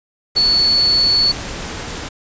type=tone in noise; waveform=sine; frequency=4432 Hz; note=C#8; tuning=1 cent flat; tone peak=-11 dBFS; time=0.36-1.32 s; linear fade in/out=10 ms; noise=pink; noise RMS=-27 dBFS; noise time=0.35-2.09 s; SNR=+13 dB; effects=resampled to 16000 Hz